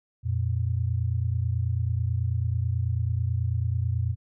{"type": "tone pair together", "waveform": "sine", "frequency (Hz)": [88.5, 117.67], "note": ["F2", "A#2"], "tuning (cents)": [23, 17], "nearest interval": "perfect fourth", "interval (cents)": 494, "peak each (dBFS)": [-26, -26], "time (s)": [0.23, 4.16], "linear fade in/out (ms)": 50, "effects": []}